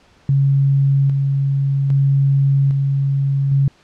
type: tone with tremolo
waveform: sine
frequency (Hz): 138.1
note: C#3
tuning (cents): -6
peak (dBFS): -11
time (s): 0.29-3.68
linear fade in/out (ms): 2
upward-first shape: square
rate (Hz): 0.62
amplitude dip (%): 30
effects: pink hiss -52 dBFS RMS until 3.83 s + low-pass 5000 Hz 12 dB/octave